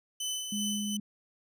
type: tone with tremolo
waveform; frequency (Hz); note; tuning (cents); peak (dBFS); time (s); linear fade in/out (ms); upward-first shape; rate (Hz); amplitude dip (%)
20% pulse; 3019; F#7; +34; -26; 0.2-0.97; 5; sine; 2.7; 45
type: tone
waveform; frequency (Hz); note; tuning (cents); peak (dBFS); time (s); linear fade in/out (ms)
sine; 207.7; G#3; 0; -32; 0.52-1; 5
effects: none

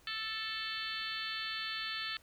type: harmonic tone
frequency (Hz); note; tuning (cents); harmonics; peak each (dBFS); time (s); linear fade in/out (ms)
440; A4; 0; 3 / 4 / 5 / 6 / 7 / 8 / 9 / 10; -45 / -42 / -49 / -45 / -44 / -44 / -49 / -44; 0.07-2.17; 2
effects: pink hiss -64 dBFS RMS until 2.22 s

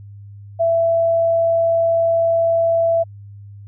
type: tone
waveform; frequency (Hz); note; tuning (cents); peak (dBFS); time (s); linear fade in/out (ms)
sine; 666; E5; +18; -13; 0.59-3.04; 20
effects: added 101 Hz sine -35 dBFS peak until 3.67 s

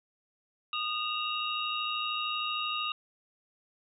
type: tone cluster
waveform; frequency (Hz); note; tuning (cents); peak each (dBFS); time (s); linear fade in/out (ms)
sine; 1229 / 2720 / 2833 / 3769; D#6 / F7 / F7 / A#7; -22 / -46 / +24 / +18; -34 / -37 / -36 / -37; 0.73-2.92; 2
effects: none

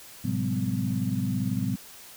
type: tone cluster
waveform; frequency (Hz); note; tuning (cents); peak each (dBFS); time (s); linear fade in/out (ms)
sine; 108.9 / 129.1 / 181.7 / 199.6 / 253.7; A2 / C3 / F#3 / G3 / B3; -17 / -23 / -31 / +32 / +47; -31; 0.24-1.76; 10
effects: tanh soft clip ceiling -13 dBFS + white hiss -47 dBFS RMS until 2.16 s

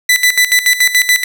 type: tone with tremolo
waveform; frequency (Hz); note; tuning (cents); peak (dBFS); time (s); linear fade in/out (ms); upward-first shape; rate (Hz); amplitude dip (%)
sawtooth; 1990; B6; +13; -3; 0.09-1.24; 5; square; 7; 75
effects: none

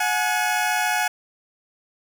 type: tone pair together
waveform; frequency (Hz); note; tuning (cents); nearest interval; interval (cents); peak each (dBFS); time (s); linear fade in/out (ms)
20% pulse; 730 / 844; F#5 / G#5; -24 / +28; minor third; 252; -18; 0-1.08; 5
effects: 9-bit

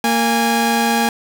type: tone pair together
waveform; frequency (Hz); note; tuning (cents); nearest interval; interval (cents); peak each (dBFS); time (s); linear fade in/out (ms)
sawtooth; 230.7 / 822.1; A#3 / G#5; -18 / -18; octave + minor seventh; 2200; -13; 0.04-1.09; 2
effects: none

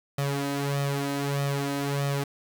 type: tone with flanger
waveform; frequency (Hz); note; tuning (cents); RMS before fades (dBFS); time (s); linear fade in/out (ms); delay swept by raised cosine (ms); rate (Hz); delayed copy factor
sawtooth; 140.7; C#3; +26; -28; 0.18-2.24; 5; 1.6 to 3.2; 1.6; +0.7
effects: 8-bit

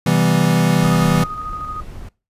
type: chord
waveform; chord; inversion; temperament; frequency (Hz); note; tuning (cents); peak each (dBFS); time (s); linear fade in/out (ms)
square; C major seventh; none; equal; 130.81 / 164.81 / 196 / 246.9; C3 / E3 / G3 / B3; 0 / 0 / 0 / 0; -21 / -16 / -21 / -22; 0.06-1.24; 5
type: noise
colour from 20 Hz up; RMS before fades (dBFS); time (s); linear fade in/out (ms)
brown; -32; 0.78-2.09; 5
type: tone with tremolo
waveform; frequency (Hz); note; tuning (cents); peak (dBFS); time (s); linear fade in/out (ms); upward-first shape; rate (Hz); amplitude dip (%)
sine; 1244.5; D#6; 0; -24; 0.84-1.81; 10; square; 13; 35
effects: noise-tail reverb RT60 0.3 s tail -22 dB re dry + resampled to 32000 Hz

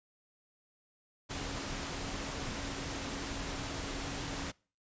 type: tone in noise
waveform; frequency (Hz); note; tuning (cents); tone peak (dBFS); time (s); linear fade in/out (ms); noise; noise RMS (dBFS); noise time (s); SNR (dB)
sine; 277.2; C#4; 0; -46; 1.29-4.52; 20; pink; -39; 1.29-4.52; -10
effects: noise-tail reverb RT60 0.4 s tail -25 dB re dry + resampled to 16000 Hz

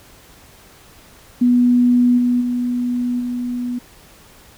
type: tone with level steps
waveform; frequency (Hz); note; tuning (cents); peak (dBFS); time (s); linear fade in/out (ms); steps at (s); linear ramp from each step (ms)
sine; 245; B3; -14; -10 / -13 / -17 / -20; 1.41-3.79; 10; 2.17 / 2.4 / 3.19; 20
effects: pink hiss -46 dBFS RMS until 4.57 s

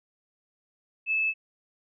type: tone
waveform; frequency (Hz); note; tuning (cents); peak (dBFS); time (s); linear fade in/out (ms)
sine; 2613; E7; -16; -23; 1.06-1.34; 50
effects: none

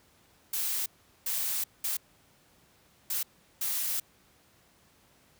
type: noise bursts at uneven times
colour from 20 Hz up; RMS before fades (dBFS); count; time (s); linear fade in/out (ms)
blue; -31; 5; 0.53-0.86 / 1.26-1.64 / 1.84-1.97 / 3.1-3.23 / 3.61-4; 5
effects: pink hiss -63 dBFS RMS until 5.39 s + high-pass 60 Hz 12 dB/octave

